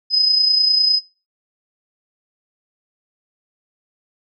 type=tone with amplitude modulation; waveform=sine; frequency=5040 Hz; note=D#8; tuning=21 cents sharp; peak=-10 dBFS; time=0.1-1.01 s; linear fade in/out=50 ms; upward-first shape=sine; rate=29.9 Hz; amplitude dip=50%; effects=noise-tail reverb RT60 0.3 s tail -20 dB re dry